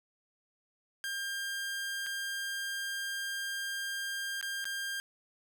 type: tone with dropouts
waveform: sawtooth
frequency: 1600 Hz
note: G6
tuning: 35 cents sharp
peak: -31 dBFS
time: 1.04-5 s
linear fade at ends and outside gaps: 0 ms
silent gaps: 2.063-2.067 / 4.412-4.427 / 4.643-4.654 s
effects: none